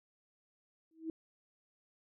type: tone with exponential growth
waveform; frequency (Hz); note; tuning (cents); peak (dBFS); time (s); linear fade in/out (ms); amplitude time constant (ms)
sine; 322.6; E4; -37; -33; 0.91-1.1; 2; 40
effects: none

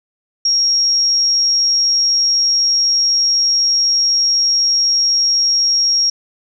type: tone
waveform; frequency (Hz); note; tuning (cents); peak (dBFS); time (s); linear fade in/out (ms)
sine; 5588; F8; 0; -11; 0.45-6.1; 5
effects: none

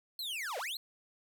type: linear two-way sweep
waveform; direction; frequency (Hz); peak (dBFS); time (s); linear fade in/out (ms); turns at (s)
45% pulse; down then up; 4300 to 451 to 4300; -36; 0.19-0.77; 2; 0.58
effects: none

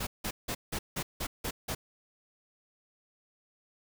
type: noise bursts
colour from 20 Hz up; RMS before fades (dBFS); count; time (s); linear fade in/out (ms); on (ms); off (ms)
pink; -34; 8; 0-1.75; 10; 70; 170
effects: none

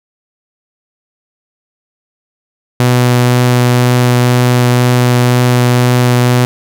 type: tone with vibrato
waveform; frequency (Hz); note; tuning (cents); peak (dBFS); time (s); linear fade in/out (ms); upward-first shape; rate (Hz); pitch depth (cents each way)
sawtooth; 123.47; B2; 0; -3; 2.8-6.45; 0; triangle; 2; 9
effects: none

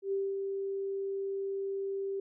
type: tone with ADSR envelope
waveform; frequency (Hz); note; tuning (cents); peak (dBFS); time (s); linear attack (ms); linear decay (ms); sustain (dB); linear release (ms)
sine; 392; G4; 0; -28; 0.02-2.2; 100; 230; -4; 4
effects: none

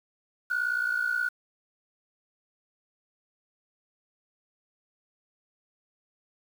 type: tone pair together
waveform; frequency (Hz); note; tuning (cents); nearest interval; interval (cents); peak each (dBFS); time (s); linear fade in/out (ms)
sine; 1438.2 / 1497; F#6 / F#6; -50 / +20; minor second; 70; -27; 0.5-1.29; 10
effects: tanh soft clip ceiling -20 dBFS + 8-bit

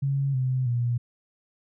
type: tone with pitch steps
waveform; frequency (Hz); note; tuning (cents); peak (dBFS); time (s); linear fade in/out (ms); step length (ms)
sine; 138.2 / 128.95 / 120.31; C#3 / C3 / B2; -5 / -25 / -45; -22; 0.02-0.98; 10; 320
effects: none

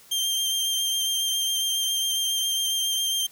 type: tone with vibrato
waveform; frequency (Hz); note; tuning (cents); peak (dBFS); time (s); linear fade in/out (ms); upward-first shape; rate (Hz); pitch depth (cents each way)
sawtooth; 3170; G7; +19; -20; 0.11-3.27; 10; triangle; 7.3; 18
effects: white hiss -52 dBFS RMS until 3.31 s

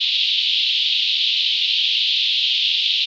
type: band-pass noise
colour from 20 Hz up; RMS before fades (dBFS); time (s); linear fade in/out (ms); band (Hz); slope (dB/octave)
white; -19; 0-3.06; 20; 2900 to 3900; 48
effects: none

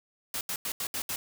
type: noise bursts at uneven times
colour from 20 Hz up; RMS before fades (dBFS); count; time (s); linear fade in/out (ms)
white; -33; 6; 0.34-0.41 / 0.49-0.56 / 0.65-0.72 / 0.8-0.87 / 0.94-1.02 / 1.09-1.16; 2
effects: none

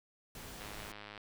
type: noise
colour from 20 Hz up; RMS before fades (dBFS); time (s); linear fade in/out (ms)
pink; -48; 0.35-0.92; 2
type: click train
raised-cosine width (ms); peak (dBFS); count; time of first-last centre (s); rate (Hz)
0.3; -31; 60; 0.61-1.177; 104
effects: none

